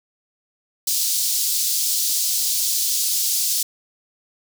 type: high-pass noise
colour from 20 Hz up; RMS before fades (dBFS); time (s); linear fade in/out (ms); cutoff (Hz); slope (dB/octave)
pink; -21; 0.87-3.63; 5; 4400; 24
effects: none